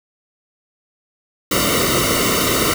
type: noise with comb filter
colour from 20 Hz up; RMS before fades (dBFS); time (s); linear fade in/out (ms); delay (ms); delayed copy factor
pink; -17; 1.51-2.74; 5; 1.2; -0.95
effects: none